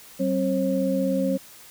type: tone cluster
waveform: sine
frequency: 190.3 / 266.7 / 538 Hz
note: F#3 / C4 / C5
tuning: +49 / +33 / +48 cents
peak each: -25 dBFS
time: 0.19-1.38 s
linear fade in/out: 20 ms
effects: white hiss -47 dBFS RMS until 1.7 s